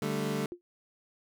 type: chord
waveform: 25% pulse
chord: D suspended fourth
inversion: none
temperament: equal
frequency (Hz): 146.83 / 196 / 220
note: D3 / G3 / A3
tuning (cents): 0 / 0 / 0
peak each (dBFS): -31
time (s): 0.02-0.46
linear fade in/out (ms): 2
type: tone with exponential decay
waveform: sine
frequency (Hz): 351.2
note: F4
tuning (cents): +10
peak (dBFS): -32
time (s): 0.52-0.61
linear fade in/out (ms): 0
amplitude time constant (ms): 18
effects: none